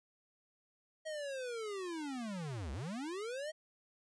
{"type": "linear two-way sweep", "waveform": "square", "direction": "down then up", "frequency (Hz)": [638, 62, 638], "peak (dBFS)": -40, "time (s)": [1.05, 3.52], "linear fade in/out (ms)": 20, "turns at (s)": 2.72, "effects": ["resampled to 22050 Hz"]}